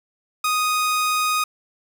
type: tone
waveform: sawtooth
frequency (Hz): 1244.5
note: D#6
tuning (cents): 0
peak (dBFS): -15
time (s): 0.44-1.44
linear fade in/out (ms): 5
effects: none